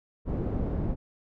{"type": "low-pass noise", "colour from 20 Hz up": "pink", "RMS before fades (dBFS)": -29, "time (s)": [0.25, 0.96], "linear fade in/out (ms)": 50, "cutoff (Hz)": 420, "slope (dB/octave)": 12, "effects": []}